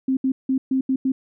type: tone bursts at uneven times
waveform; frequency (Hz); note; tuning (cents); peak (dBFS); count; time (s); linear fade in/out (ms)
sine; 263.6; C4; +13; -17; 6; 0.08-0.17 / 0.24-0.32 / 0.49-0.58 / 0.71-0.81 / 0.89-0.96 / 1.05-1.12; 5
effects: none